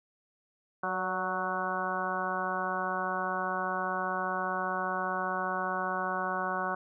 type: harmonic tone with a mistuned harmonic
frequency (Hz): 185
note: F#3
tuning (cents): 0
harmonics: 1 / 2 / 3 / 4 / 5 / 6 / 7 / 8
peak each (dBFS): -41 / -41 / -39 / -36 / -39 / -35 / -39 / -36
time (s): 0.83-6.75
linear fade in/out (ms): 5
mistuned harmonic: 3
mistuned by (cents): +36
effects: none